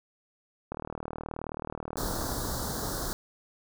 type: click train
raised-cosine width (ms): 1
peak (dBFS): -21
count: 63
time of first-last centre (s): 0.72-2.318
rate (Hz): 38.8
type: band-stop noise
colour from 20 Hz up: pink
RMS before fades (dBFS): -33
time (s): 1.97-3.13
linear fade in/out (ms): 0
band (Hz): 1600 to 3900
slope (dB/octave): 48
effects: none